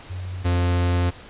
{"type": "tone pair in turn", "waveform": ["sine", "45% pulse"], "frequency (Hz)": [91.4, 88.06], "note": ["F#2", "F2"], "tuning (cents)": [-21, 15], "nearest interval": "minor second", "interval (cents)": 64, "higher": "first", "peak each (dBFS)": [-28, -18], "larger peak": "second", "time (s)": [[0.09, 0.44], [0.44, 1.11]], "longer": "second", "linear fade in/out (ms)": 20, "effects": ["pink hiss -43 dBFS RMS until 1.29 s", "resampled to 8000 Hz"]}